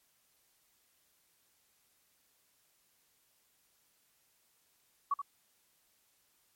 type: tone with echo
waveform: sine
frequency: 1128 Hz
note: C#6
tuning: 30 cents sharp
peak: -27 dBFS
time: 5.11-5.14 s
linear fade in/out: 5 ms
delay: 78 ms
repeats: 1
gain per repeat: -8 dB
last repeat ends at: 5.218 s
effects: white hiss -72 dBFS RMS until 6.55 s + MP3 64 kbps